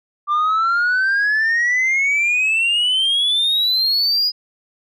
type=exponential sweep; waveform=sine; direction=up; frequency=1174.7 to 4974 Hz; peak=-12 dBFS; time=0.27-4.32 s; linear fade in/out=50 ms; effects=tanh soft clip ceiling -13 dBFS